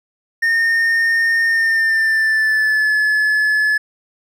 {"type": "tone with pitch glide", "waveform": "triangle", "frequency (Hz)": [1830, 1717.3], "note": ["A#6", "A6"], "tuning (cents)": [-32, -43], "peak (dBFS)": -11, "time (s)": [0.42, 3.78], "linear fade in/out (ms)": 10, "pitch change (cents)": -111, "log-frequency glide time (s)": [1.46, 2.95], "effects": []}